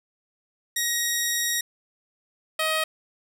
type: tone pair in turn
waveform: 10% pulse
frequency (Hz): 1889 / 630.4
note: A#6 / D#5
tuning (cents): +22 / +23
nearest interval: octave + perfect fifth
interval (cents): 1899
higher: first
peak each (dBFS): -14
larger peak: neither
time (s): 0.76-1.61 / 2.59-2.84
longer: first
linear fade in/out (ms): 5
effects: none